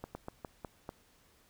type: slowing click train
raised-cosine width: 1 ms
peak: -26 dBFS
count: 6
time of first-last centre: 0.04-0.891 s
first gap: 110 ms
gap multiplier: 1.22
effects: pink hiss -66 dBFS RMS until 1.49 s